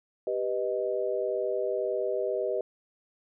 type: chord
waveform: sine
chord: G augmented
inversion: none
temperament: equal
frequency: 392 / 493.9 / 622.3 Hz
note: G4 / B4 / D#5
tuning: 0 / 0 / 0 cents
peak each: -31 dBFS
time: 0.27-2.61 s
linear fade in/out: 2 ms
effects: none